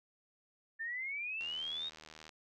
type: exponential sweep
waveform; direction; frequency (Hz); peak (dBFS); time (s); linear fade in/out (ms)
sine; up; 1772 to 3796; -37; 0.79-1.9; 20
type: click train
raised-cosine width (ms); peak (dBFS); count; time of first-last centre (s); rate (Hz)
0.2; -34; 70; 1.41-2.292; 78.2
effects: none